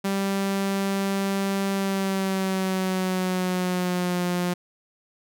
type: tone with pitch glide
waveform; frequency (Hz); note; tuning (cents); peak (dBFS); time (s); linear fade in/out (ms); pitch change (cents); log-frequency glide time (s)
sawtooth; 196 to 177.67; G3 to F3; 0 to +30; -19; 0.04-4.54; 10; -170; 1.72-4.24
effects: none